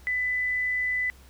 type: tone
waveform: sine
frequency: 1998 Hz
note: B6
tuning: 20 cents sharp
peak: -24 dBFS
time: 0.07-1.1 s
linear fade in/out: 0 ms
effects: added 65 Hz sine -49 dBFS peak until 1.29 s + pink hiss -56 dBFS RMS until 1.29 s